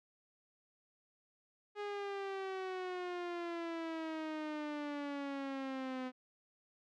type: exponential sweep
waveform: sawtooth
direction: down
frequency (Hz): 415.3 to 253.9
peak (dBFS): -35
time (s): 1.75-6.12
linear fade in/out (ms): 50
effects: low-pass 3000 Hz 12 dB/octave